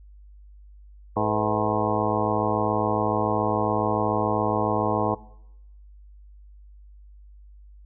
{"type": "harmonic tone with a mistuned harmonic", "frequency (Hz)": 107.1, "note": "A2", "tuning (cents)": -46, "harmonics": [1, 2, 3, 4, 5, 6, 7, 8, 9, 10], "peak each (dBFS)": [-30, -30, -30, -30, -30, -30, -30, -30, -30, -30], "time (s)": [1.16, 5.15], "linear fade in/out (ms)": 10, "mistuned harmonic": 5, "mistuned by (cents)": -100, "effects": ["noise-tail reverb RT60 0.8 s tail -20 dB re dry", "added 50 Hz sine -45 dBFS peak until 7.85 s"]}